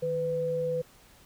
sine tone pair together, 156 / 500.2 Hz, D#3 / B4, +5 / +22 cents, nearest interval octave + minor sixth, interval 2017 cents, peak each -36 / -27 dBFS, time 0.02-0.82 s, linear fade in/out 10 ms, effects pink hiss -57 dBFS RMS until 1.25 s

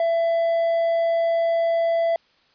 triangle tone, 668 Hz, E5, 23 cents sharp, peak -16 dBFS, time 0-2.16 s, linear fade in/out 2 ms, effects white hiss -60 dBFS RMS until 2.54 s + resampled to 11025 Hz

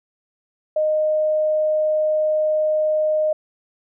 sine tone, 617 Hz, D#5, 15 cents flat, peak -16 dBFS, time 0.76-3.33 s, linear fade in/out 5 ms, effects none

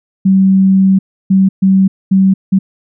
sine tone bursts at uneven times, 191.6 Hz, G3, 39 cents flat, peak -5 dBFS, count 5, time 0.25-0.99 / 1.3-1.49 / 1.62-1.88 / 2.11-2.34 / 2.52-2.59 s, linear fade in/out 10 ms, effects none

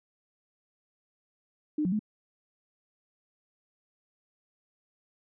sine tone with pitch steps, 302.6 / 182.3 / 212.8 Hz, D#4 / F#3 / G#3, -48 / -25 / +42 cents, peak -25 dBFS, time 1.78-1.993 s, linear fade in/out 5 ms, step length 71 ms, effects none

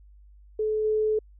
sine tone with level steps, 431.1 Hz, A4, 35 cents flat, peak -23 / -21 dBFS, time 0.59-1.19 s, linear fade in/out 5 ms, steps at 0.84 s, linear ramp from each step 10 ms, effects added 50 Hz sine -49 dBFS peak until 1.39 s

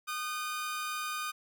sawtooth tone pair together, 1226.2 / 1522 Hz, D#6 / F#6, -26 / +48 cents, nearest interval major third, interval 374 cents, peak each -31 / -38 dBFS, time 0.07-1.32 s, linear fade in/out 20 ms, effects none

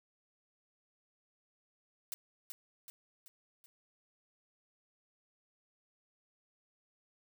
blue noise with echo, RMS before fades -40 dBFS, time 2.12-2.14 s, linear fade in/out 0 ms, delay 380 ms, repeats 4, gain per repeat -5 dB, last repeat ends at 3.66 s, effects none

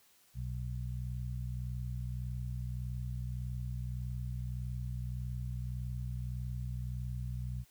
harmonic tone, 61.7 Hz, B1, 1 cent flat, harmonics 1 / 2 / 3, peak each -39 / -38 / -50 dBFS, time 0.34-7.65 s, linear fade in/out 50 ms, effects white hiss -66 dBFS RMS until 7.7 s

